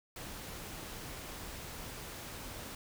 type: noise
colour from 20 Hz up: pink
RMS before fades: -45 dBFS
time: 0.16-2.75 s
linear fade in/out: 2 ms
effects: none